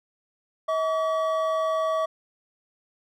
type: tone pair together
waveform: triangle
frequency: 640 / 1140.4 Hz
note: D#5 / C#6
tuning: +49 / +49 cents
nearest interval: minor seventh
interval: 1000 cents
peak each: -22 / -25 dBFS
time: 0.68-2.06 s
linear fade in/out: 10 ms
effects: none